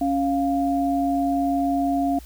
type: tone pair together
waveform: sine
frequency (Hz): 277.2 / 698.5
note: C#4 / F5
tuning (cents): 0 / 0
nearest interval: octave + major third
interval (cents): 1600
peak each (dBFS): -21 / -23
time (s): 0.01-2.19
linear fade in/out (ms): 5
effects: added 60 Hz sine -40 dBFS peak until 2.25 s + white hiss -50 dBFS RMS until 2.25 s